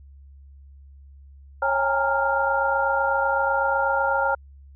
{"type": "tone cluster", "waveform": "sine", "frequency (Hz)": [548, 800, 828, 921, 1396], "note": ["C#5", "G5", "G#5", "A#5", "F6"], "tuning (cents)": [-20, 35, -5, -21, -1], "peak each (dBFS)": [-25, -29, -28, -25, -24], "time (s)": [1.62, 4.35], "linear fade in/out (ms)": 5, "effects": ["added 69 Hz sine -44 dBFS peak until 4.75 s"]}